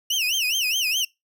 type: tone with vibrato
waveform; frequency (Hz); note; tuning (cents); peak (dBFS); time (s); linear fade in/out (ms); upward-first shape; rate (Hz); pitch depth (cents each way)
30% pulse; 2800; F7; +4; -18; 0.1-1.05; 5; sine; 4.8; 220
effects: noise-tail reverb RT60 0.2 s tail -24 dB re dry